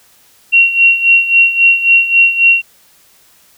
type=tone with tremolo; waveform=sine; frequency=2741 Hz; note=F7; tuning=33 cents flat; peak=-3 dBFS; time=0.52-2.62 s; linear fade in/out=20 ms; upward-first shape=sine; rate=3.7 Hz; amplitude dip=75%; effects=white hiss -48 dBFS RMS until 3.57 s